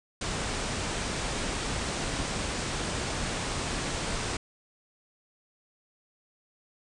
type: low-pass noise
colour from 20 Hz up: pink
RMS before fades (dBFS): -32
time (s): 0.21-4.37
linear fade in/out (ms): 5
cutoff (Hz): 9300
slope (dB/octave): 96
effects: none